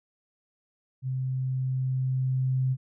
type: tone with level ramp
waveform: sine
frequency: 130.2 Hz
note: C3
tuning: 8 cents flat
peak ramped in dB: -27 to -22 dBFS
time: 1.02-2.77 s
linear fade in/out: 50 ms
effects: none

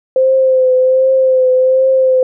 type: tone with vibrato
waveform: sine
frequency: 519 Hz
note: C5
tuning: 14 cents flat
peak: -7 dBFS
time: 0.16-2.23 s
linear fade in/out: 2 ms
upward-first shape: triangle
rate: 1.3 Hz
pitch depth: 33 cents each way
effects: none

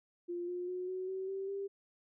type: tone with pitch steps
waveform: sine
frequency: 349.2 / 356.5 / 364 / 371.7 / 379.5 / 387.5 / 395.6 Hz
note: F4 / F4 / F#4 / F#4 / F#4 / G4 / G4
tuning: 0 / +36 / -28 / +8 / +44 / -20 / +16 cents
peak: -36 dBFS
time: 0.28-1.68 s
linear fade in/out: 20 ms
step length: 200 ms
effects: none

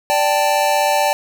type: chord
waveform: square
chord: D suspended fourth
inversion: none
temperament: equal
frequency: 587.3 / 784 / 880 Hz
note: D5 / G5 / A5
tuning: 0 / 0 / 0 cents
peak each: -19 dBFS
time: 0.1-1.13 s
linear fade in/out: 0 ms
effects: none

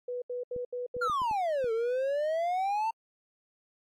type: tone bursts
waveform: sine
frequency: 492.3 Hz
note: B4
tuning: 6 cents flat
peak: -32 dBFS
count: 5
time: 0.08-1.08 s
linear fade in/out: 5 ms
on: 140 ms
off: 75 ms
type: clicks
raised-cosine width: 3 ms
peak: -32 dBFS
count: 6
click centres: 0.563 / 0.966 / 1.098 / 1.218 / 1.312 / 1.643 s
type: exponential two-way sweep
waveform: triangle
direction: down then up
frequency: 1433 to 441.8 to 911 Hz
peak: -25 dBFS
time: 1.01-2.91 s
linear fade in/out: 10 ms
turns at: 1.72 s
effects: AAC 64 kbps

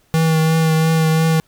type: tone with vibrato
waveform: square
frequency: 160.4 Hz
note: E3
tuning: 47 cents flat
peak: -13 dBFS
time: 0.14-1.4 s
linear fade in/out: 0 ms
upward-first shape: triangle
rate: 2.9 Hz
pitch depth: 21 cents each way
effects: pink hiss -58 dBFS RMS until 1.47 s

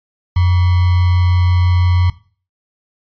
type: tone with sample-and-hold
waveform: sine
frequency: 89.4 Hz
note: F2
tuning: 41 cents sharp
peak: -9 dBFS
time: 0.36-2.1 s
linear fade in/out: 5 ms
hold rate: 1050 Hz
effects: noise-tail reverb RT60 0.4 s tail -17 dB re dry + resampled to 11025 Hz

